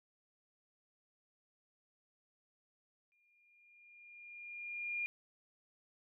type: tone with exponential growth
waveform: sine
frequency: 2413 Hz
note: D7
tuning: 46 cents sharp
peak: -34 dBFS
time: 3.12-5.06 s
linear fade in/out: 0 ms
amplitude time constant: 420 ms
effects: none